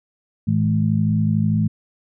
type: tone cluster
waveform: sine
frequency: 108.6 / 162 / 213.2 Hz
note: A2 / E3 / G#3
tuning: -22 / -30 / +46 cents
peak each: -20 dBFS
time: 0.47-1.68 s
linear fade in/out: 10 ms
effects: none